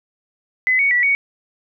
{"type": "tone with pitch steps", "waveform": "sine", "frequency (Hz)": [2024, 2230, 1953, 2235], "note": ["B6", "C#7", "B6", "C#7"], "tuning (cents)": [42, 10, -20, 14], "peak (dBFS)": -13, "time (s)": [0.67, 1.15], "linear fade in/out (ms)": 0, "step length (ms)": 120, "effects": []}